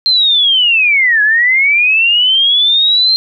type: linear two-way sweep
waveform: sine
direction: down then up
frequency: 4179 to 1661.2 to 4179 Hz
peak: -7 dBFS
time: 0.06-3.16 s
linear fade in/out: 0 ms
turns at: 1.22 s
effects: none